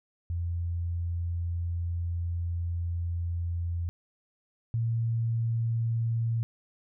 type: tone pair in turn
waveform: sine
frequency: 85.7 / 114.93 Hz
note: F2 / A#2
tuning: -32 / -24 cents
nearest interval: perfect fourth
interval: 508 cents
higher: second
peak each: -28 / -25 dBFS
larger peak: second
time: 0.3-3.89 / 4.74-6.43 s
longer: first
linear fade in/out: 0 ms
effects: none